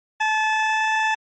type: tone with pitch glide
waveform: 20% pulse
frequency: 867 to 874 Hz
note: A5 to A5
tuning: -26 to -12 cents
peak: -13 dBFS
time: 0.2-1.15 s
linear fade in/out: 10 ms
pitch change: +14 cents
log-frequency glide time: 0.39-0.91 s
effects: low-pass 4000 Hz 12 dB/octave + MP3 32 kbps